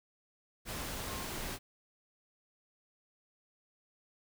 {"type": "tone in noise", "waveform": "sine", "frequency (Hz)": 1066, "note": "C6", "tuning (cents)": 32, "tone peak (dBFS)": -47, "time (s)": [1.05, 1.27], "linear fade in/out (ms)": 50, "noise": "pink", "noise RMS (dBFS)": -40, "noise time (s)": [0.65, 1.59], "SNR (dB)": -10, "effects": []}